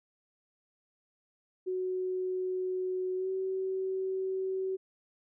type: tone with pitch glide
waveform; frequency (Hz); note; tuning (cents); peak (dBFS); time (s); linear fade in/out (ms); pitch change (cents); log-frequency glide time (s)
sine; 370 to 379.1; F#4 to F#4; 0 to +42; -30; 1.66-4.77; 20; +42; 3.16-3.29
effects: none